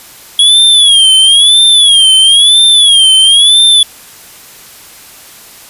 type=tone with vibrato; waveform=square; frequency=3322 Hz; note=G#7; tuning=in tune; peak=-3 dBFS; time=0.39-3.83 s; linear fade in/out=2 ms; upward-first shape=sine; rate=1 Hz; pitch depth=130 cents each way; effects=white hiss -34 dBFS RMS until 5.69 s + resampled to 32000 Hz